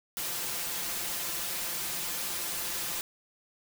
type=noise with comb filter; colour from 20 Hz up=white; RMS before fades=-34 dBFS; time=0.17-3.01 s; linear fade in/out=0 ms; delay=5.8 ms; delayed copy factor=+0.65; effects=none